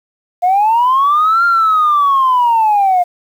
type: linear two-way sweep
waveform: sine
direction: up then down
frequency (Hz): 698.5 to 1400 to 698.5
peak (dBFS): -7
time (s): 0.42-3.04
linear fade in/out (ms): 20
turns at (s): 1.45
effects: tanh soft clip ceiling -5 dBFS + 7-bit